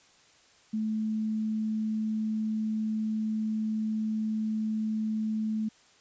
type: tone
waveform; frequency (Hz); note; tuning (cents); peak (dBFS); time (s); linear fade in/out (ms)
sine; 217.4; A3; -21; -27; 0.73-5.69; 10
effects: white hiss -60 dBFS RMS until 6 s + resampled to 16000 Hz